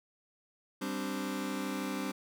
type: chord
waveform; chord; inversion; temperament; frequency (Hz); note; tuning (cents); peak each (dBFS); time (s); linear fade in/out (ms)
sawtooth; G suspended fourth; none; just; 196 / 261.3 / 294; G3 / C4 / D4; 0 / -2 / +2; -34; 0.81-2.12; 10
effects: none